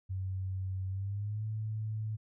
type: tone with pitch glide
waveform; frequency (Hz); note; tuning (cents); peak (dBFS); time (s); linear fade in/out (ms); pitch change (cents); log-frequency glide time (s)
sine; 94.5 to 108.55; F#2 to A2; +37 to -23; -33; 0.09-2.17; 20; +240; 0.88-1.45
effects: none